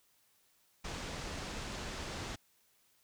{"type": "low-pass noise", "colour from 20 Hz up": "pink", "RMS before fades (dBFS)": -42, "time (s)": [0.84, 2.36], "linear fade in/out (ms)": 10, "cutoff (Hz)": 7400, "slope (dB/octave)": 24, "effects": ["white hiss -71 dBFS RMS until 3.03 s"]}